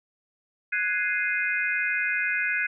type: chord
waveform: sine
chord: Ab dominant seventh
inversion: third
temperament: equal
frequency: 1480 / 1661.2 / 2093 / 2489 Hz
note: Gb6 / Ab6 / C7 / Eb7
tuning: 0 / 0 / 0 / 0 cents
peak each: -29 dBFS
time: 0.72-2.67 s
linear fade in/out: 10 ms
effects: none